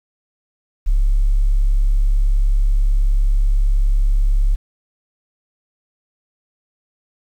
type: tone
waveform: sine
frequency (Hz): 34.65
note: C#1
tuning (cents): 0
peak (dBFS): -10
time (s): 0.86-4.56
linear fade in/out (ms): 20
effects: tanh soft clip ceiling -8 dBFS + 8-bit